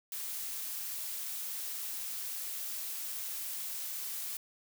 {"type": "noise", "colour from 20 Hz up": "blue", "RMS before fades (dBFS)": -39, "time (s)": [0.12, 4.37], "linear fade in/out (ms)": 2, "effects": []}